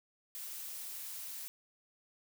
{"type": "noise", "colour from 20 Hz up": "blue", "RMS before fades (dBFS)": -44, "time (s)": [0.35, 1.48], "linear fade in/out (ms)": 0, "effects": []}